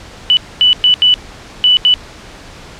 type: tone bursts at uneven times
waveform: sine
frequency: 2974 Hz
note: F#7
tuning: 8 cents sharp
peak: -5 dBFS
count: 6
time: 0.3-0.37 / 0.61-0.73 / 0.84-0.94 / 1.02-1.14 / 1.64-1.77 / 1.85-1.94 s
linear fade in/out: 0 ms
effects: pink hiss -34 dBFS RMS until 2.79 s + low-pass 6000 Hz 12 dB/octave